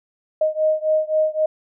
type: beating tone pair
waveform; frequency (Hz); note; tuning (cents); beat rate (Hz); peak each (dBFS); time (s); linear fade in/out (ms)
sine; 621 / 624.8; D#5 / D#5; -3 / +7; 3.8; -19 / -20; 0.41-1.46; 5
effects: none